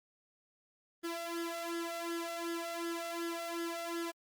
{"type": "tone with flanger", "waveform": "sawtooth", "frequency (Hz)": 337.6, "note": "E4", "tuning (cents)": 41, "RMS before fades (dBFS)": -39, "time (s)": [1.03, 4.12], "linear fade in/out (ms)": 20, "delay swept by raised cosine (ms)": [0.59, 1.54], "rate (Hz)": 2.7, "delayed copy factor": 0.8, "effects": ["Opus 32 kbps"]}